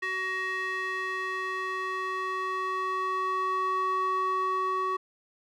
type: tone with band-pass filter sweep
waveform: square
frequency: 375.7 Hz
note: F#4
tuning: 26 cents sharp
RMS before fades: -30 dBFS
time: 0.02-4.97 s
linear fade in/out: 10 ms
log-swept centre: 1900 to 1000 Hz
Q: 3.2
effects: none